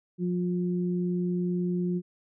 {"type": "tone pair together", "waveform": "sine", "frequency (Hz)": [177.95, 355.9], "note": ["F3", "F4"], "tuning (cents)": [33, 33], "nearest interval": "octave", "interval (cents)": 1200, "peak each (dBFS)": [-26, -32], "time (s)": [0.18, 2.02], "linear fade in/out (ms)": 50, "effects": []}